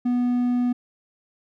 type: tone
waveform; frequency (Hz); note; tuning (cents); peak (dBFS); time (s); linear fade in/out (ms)
triangle; 245.4; B3; -11; -17; 0.05-0.73; 10
effects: none